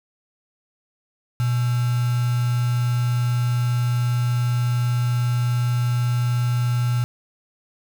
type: tone with quantisation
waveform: sine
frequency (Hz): 121.7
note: B2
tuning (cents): -25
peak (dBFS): -18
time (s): 1.4-7.04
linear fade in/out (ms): 0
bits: 5
effects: none